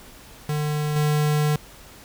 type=tone with level steps; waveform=square; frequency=150 Hz; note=D3; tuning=37 cents sharp; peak=-23 / -19 dBFS; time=0.49-1.56 s; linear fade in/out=2 ms; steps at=0.96 s; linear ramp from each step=2 ms; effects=added 48 Hz sine -53 dBFS peak until 2.04 s + pink hiss -46 dBFS RMS until 2.04 s